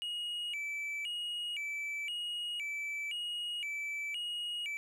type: tone with vibrato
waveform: triangle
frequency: 2584 Hz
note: E7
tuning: 35 cents flat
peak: -34 dBFS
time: 0.02-4.77 s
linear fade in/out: 0 ms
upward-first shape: square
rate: 0.97 Hz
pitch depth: 190 cents each way
effects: none